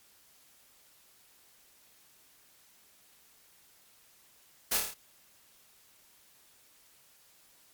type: noise with echo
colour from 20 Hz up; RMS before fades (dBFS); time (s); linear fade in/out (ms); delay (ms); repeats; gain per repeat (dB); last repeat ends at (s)
white; -29; 4.71-4.78; 10; 27; 6; -3; 4.942
effects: white hiss -62 dBFS RMS until 7.73 s + MP3 96 kbps